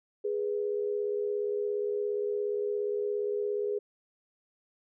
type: tone pair together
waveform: sine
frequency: 413.7 / 490.9 Hz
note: G#4 / B4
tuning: -7 / -10 cents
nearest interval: minor third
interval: 297 cents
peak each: -29 / -35 dBFS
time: 0.24-3.79 s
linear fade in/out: 10 ms
effects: none